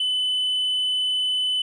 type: tone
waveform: sine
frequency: 3011 Hz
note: F#7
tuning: 30 cents sharp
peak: -18 dBFS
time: 0-1.62 s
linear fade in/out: 5 ms
effects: tanh soft clip ceiling -19 dBFS